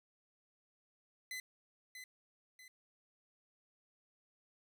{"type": "tone with echo", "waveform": "sawtooth", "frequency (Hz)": 2026, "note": "B6", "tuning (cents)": 44, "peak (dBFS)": -38, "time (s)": [1.31, 1.4], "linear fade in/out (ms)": 2, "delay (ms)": 640, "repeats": 2, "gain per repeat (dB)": -7, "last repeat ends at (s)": 2.68, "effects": []}